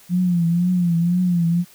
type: tone with vibrato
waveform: sine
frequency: 174.61 Hz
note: F3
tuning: in tune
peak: -15 dBFS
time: 0.09-1.65 s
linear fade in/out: 50 ms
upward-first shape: triangle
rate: 2 Hz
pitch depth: 87 cents each way
effects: white hiss -49 dBFS RMS until 1.74 s